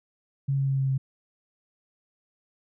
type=tone with pitch steps; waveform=sine; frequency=137.7 / 136.67 / 135.65 / 134.63 / 133.63 Hz; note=C#3 / C#3 / C#3 / C3 / C3; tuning=-11 / -24 / -37 / +50 / +37 cents; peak=-22 dBFS; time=0.48-0.98 s; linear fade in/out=10 ms; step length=100 ms; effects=none